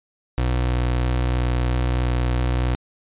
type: tone with vibrato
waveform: 30% pulse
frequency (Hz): 61.6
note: B1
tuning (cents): -4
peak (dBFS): -16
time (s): 0.38-2.75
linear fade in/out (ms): 0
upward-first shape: square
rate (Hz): 1.5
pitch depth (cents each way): 11
effects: resampled to 8000 Hz